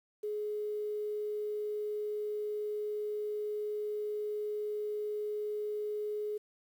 sine tone, 420.6 Hz, G#4, 22 cents sharp, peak -33 dBFS, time 0.23-6.38 s, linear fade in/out 10 ms, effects 10-bit

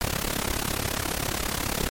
pink noise with amplitude modulation, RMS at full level -24 dBFS, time 0.01-1.89 s, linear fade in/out 0 ms, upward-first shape sine, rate 34.6 Hz, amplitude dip 90%, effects MP3 64 kbps

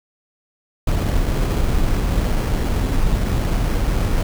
brown noise with sample-and-hold, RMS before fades -18 dBFS, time 0.87-4.23 s, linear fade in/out 5 ms, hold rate 3675 Hz, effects none

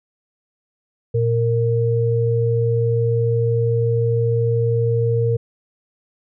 sine tone pair together, 116.54 / 462.9 Hz, A#2 / A#4, 0 / -12 cents, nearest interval 2 octaves, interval 2388 cents, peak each -17 / -19 dBFS, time 1.14-5.37 s, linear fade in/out 10 ms, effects none

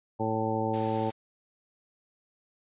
harmonic tone, 110.6 Hz, A2, 9 cents sharp, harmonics 1 / 2 / 3 / 4 / 5 / 7 / 8, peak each -34 / -34 / -34 / -34 / -34 / -34 / -34 dBFS, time 0.19-1.11 s, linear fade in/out 20 ms
white noise, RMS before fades -43 dBFS, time 0.73-1.12 s, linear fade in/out 10 ms
effects resampled to 8000 Hz

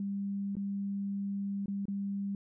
sine tone with dropouts, 199 Hz, G3, 26 cents sharp, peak -32 dBFS, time 0-2.35 s, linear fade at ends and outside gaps 2 ms, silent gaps 0.554-0.567 / 1.659-1.681 / 1.855-1.882 s, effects none

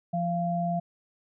sine tone pair together, 172.5 / 690 Hz, F3 / F5, -21 / -21 cents, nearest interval 2 octaves, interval 2400 cents, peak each -28 dBFS, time 0.13-0.8 s, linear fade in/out 10 ms, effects none

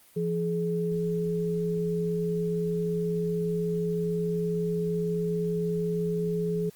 sine tone pair together, 170 / 423.6 Hz, F3 / G#4, -46 / +34 cents, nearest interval octave + major third, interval 1580 cents, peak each -28 dBFS, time 0.16-6.7 s, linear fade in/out 10 ms, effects white hiss -57 dBFS RMS until 6.75 s + Opus 32 kbps

